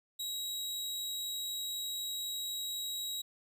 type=tone; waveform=sawtooth; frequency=3838 Hz; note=A#7; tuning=50 cents sharp; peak=-33 dBFS; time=0.19-3.22 s; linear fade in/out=10 ms; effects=none